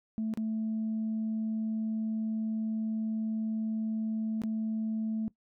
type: tone with dropouts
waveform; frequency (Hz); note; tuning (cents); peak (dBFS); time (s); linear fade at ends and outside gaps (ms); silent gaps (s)
sine; 220; A3; 0; -28; 0.18-5.28; 0; 0.338-0.374 / 4.418-4.436
effects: noise-tail reverb RT60 0.1 s tail -20 dB re dry + tanh soft clip ceiling -26 dBFS